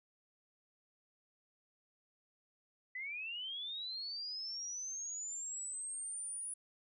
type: linear sweep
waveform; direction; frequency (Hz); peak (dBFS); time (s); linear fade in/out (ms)
sine; up; 1975.5 to 9850; -40; 2.95-6.54; 5
effects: none